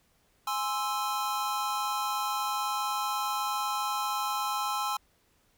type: chord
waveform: square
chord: Ab augmented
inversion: none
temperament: equal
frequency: 830.6 / 1046.5 / 1318.5 Hz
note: Ab5 / C6 / E6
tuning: 0 / 0 / 0 cents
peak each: -34 dBFS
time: 0.47-4.97 s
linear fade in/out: 5 ms
effects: pink hiss -68 dBFS RMS until 5.57 s